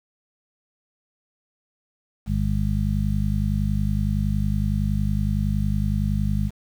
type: harmonic tone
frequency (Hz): 50.8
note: G#1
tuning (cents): -38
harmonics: 1 / 2 / 3 / 4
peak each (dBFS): -24 / -25 / -27 / -26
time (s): 2.26-6.51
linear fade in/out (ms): 50
effects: 8-bit